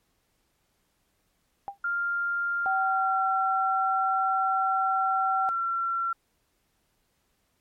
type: tone with exponential decay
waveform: sine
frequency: 797 Hz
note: G5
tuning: 28 cents sharp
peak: -27 dBFS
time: 1.68-1.78 s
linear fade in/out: 0 ms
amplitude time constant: 21 ms
type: tone with pitch glide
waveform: sine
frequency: 1396.9 to 1360.3 Hz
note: F6 to F6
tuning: 0 to -46 cents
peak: -25 dBFS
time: 1.84-6.13 s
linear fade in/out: 5 ms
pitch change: -46 cents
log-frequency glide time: 2.61-3.25 s
type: tone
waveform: sine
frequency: 767 Hz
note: G5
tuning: 38 cents flat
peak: -25 dBFS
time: 2.66-5.49 s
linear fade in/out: 0 ms
effects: pink hiss -72 dBFS RMS until 7.6 s + MP3 64 kbps